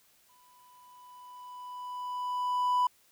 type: tone with exponential growth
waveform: triangle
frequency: 992 Hz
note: B5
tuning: 7 cents sharp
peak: -20 dBFS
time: 0.29-2.87 s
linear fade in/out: 5 ms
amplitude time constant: 560 ms
effects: tanh soft clip ceiling -16 dBFS + white hiss -65 dBFS RMS until 3.11 s